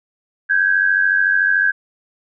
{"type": "tone pair together", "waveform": "sine", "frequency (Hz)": [1559.3, 1653], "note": ["G6", "G#6"], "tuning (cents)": [-10, -9], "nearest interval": "minor second", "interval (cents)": 101, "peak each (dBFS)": [-15, -16], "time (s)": [0.49, 1.72], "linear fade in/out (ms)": 20, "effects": []}